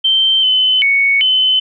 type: tone with pitch steps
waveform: sine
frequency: 3120 / 3038 / 2222 / 3043 Hz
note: G7 / F#7 / C#7 / F#7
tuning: -9 / +45 / +4 / +48 cents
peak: -9 dBFS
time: 0.04-1.6 s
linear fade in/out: 10 ms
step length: 390 ms
effects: none